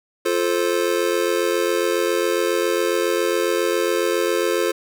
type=chord; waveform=square; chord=F major; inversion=none; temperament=just; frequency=349.2 / 436.5 / 523.8 Hz; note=F4 / A4 / C5; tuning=0 / -14 / +2 cents; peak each=-23 / -23 / -24 dBFS; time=0.25-4.72 s; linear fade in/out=10 ms; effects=none